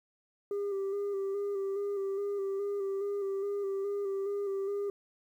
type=tone with vibrato; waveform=sine; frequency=397.8 Hz; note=G4; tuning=25 cents sharp; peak=-28 dBFS; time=0.51-4.9 s; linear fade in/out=2 ms; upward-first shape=square; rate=2.4 Hz; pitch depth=29 cents each way; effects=tanh soft clip ceiling -30 dBFS + 11-bit